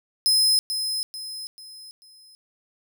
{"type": "tone with echo", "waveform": "sawtooth", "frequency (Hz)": 5100, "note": "D#8", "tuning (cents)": 42, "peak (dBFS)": -14, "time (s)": [0.26, 0.59], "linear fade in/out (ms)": 0, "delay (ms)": 440, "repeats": 4, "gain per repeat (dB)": -8, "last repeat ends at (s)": 2.35, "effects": []}